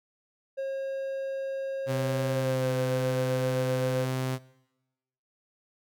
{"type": "tone with pitch glide", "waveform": "triangle", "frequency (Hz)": [540, 512.3], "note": ["C#5", "C5"], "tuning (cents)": [-45, -37], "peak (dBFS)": -27, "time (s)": [0.57, 4.06], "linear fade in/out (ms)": 20, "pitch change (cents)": -92, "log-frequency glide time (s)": [2.26, 2.71]}
{"type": "tone", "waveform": "sawtooth", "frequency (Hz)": 130, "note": "C3", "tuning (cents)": -11, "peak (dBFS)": -24, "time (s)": [1.86, 4.39], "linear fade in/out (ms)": 50}
{"effects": ["noise-tail reverb RT60 1.0 s tail -21 dB re dry"]}